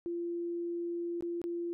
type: tone with dropouts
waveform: sine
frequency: 343.6 Hz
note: F4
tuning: 28 cents flat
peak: -33 dBFS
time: 0.06-1.73 s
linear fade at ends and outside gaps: 0 ms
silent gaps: 1.208-1.224 / 1.416-1.44 s
effects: none